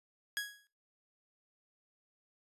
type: tone with exponential decay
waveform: sawtooth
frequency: 1661.2 Hz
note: G#6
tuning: in tune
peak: -28 dBFS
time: 0.37-0.67 s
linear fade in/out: 0 ms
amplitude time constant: 65 ms
effects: noise-tail reverb RT60 0.4 s tail -23 dB re dry + resampled to 32000 Hz